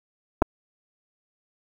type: clicks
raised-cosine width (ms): 1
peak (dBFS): -5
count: 2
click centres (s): 0.42 / 0.423
effects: 7-bit